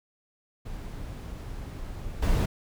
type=noise with level steps; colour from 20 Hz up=brown; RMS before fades=-37 / -23 dBFS; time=0.65-2.46 s; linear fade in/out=10 ms; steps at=2.22 s; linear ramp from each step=5 ms; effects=none